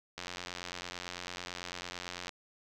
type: click train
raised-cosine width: 0.2 ms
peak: -22 dBFS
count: 189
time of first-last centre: 0.18-2.292 s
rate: 89 Hz
effects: none